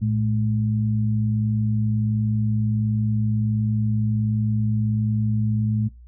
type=tone pair together; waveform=sine; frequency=111.5 / 212.9 Hz; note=A2 / G#3; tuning=+23 / +43 cents; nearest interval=major seventh; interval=1120 cents; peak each=-20 / -24 dBFS; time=0.01-5.89 s; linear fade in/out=20 ms; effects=noise-tail reverb RT60 0.2 s tail -24 dB re dry + added 60 Hz sine -42 dBFS peak until 6.07 s